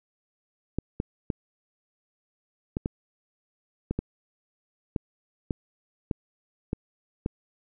clicks, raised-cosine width 3 ms, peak -14 dBFS, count 12, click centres 0.786 / 1.001 / 1.302 / 2.769 / 2.859 / 3.91 / 3.99 / 4.962 / 5.508 / 6.112 / 6.731 / 7.261 s, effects none

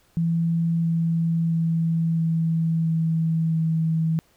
sine tone with pitch steps, 166.6 / 165.54 / 164.5 / 163.45 / 162.42 / 161.39 Hz, E3 / E3 / E3 / E3 / E3 / E3, +19 / +8 / -3 / -14 / -25 / -36 cents, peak -19 dBFS, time 0.17-4.19 s, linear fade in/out 0 ms, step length 670 ms, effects pink hiss -61 dBFS RMS until 4.36 s

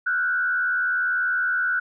sine tone with frequency modulation, 1480 Hz, F#6, in tune, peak -20 dBFS, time 0.06-1.8 s, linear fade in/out 10 ms, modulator 80.5 Hz, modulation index 0.84, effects none

